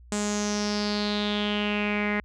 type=tone with low-pass filter sweep; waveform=sawtooth; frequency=207.7 Hz; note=G#3; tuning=in tune; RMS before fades=-27 dBFS; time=0.12-2.2 s; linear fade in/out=2 ms; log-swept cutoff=7700 to 2000 Hz; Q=5.6; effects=added 60 Hz sine -47 dBFS peak until 2.24 s